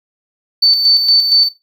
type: tone with tremolo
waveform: triangle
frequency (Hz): 4529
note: C#8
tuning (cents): +36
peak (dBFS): -3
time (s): 0.62-1.49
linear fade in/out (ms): 10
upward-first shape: square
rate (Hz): 4.3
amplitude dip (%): 60
effects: noise-tail reverb RT60 0.2 s tail -19 dB re dry + tanh soft clip ceiling -5 dBFS